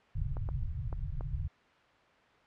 pink low-pass noise, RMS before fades -35 dBFS, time 0.15-1.48 s, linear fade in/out 10 ms, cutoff 150 Hz, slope 96 dB/octave
clicks, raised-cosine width 1 ms, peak -29 dBFS, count 4, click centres 0.369 / 0.489 / 0.928 / 1.209 s
effects white hiss -62 dBFS RMS until 2.46 s + low-pass 2000 Hz 12 dB/octave

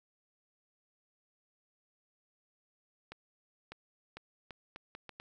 accelerating click train, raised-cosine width 0.3 ms, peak -29 dBFS, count 8, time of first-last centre 3.12-5.2 s, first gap 600 ms, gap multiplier 0.75, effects 11-bit

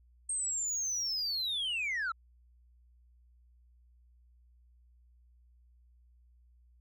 sine linear sweep, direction down, 8520 to 1290 Hz, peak -29 dBFS, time 0.29-2.12 s, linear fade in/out 5 ms, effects tanh soft clip ceiling -30 dBFS + added 60 Hz sine -60 dBFS peak until 6.8 s

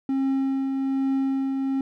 triangle tone with tremolo, 269.1 Hz, C4, 49 cents sharp, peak -18 dBFS, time 0.09-1.81 s, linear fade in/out 2 ms, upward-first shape triangle, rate 1.2 Hz, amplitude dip 35%, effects none

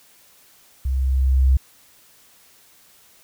sine tone with level ramp, 65.8 Hz, C2, 10 cents sharp, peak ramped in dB -19 to -10 dBFS, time 0.85-1.57 s, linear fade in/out 5 ms, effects tanh soft clip ceiling -7 dBFS + white hiss -53 dBFS RMS until 3.23 s

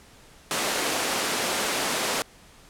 pink high-pass noise, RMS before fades -26 dBFS, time 0.51-2.22 s, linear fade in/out 0 ms, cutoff 330 Hz, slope 12 dB/octave, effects pink hiss -52 dBFS RMS until 2.69 s + low-pass 11000 Hz 12 dB/octave

